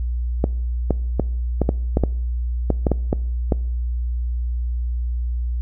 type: clicks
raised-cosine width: 2 ms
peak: -4 dBFS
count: 12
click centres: 0.441 / 0.907 / 1.197 / 1.617 / 1.691 / 1.971 / 2.037 / 2.703 / 2.868 / 2.917 / 3.129 / 3.522 s
effects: noise-tail reverb RT60 0.7 s tail -23 dB re dry + added 60 Hz sine -20 dBFS peak until 5.61 s